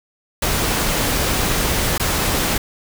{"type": "noise with dropouts", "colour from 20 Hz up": "pink", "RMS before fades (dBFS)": -19, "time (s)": [0.42, 2.58], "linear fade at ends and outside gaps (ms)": 5, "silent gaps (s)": [1.98, 1.997], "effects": []}